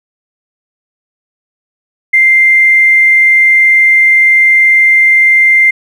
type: tone with tanh clipping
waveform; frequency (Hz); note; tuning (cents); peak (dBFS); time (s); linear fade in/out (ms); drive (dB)
triangle; 2093; C7; 0; -3; 2.13-5.71; 10; 2
effects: none